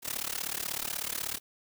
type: noise with amplitude modulation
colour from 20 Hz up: white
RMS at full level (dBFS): -31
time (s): 0.02-1.4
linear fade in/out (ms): 50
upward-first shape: sine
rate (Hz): 36.3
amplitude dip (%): 95
effects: none